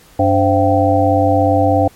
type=harmonic tone with a mistuned harmonic; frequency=96.9 Hz; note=G2; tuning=20 cents flat; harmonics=1 / 3 / 5 / 7 / 8; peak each=-16 / -16 / -16 / -16 / -16 dBFS; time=0.19-1.88 s; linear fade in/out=5 ms; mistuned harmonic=5; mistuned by=+120 cents; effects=pink hiss -46 dBFS RMS until 1.95 s + MP3 64 kbps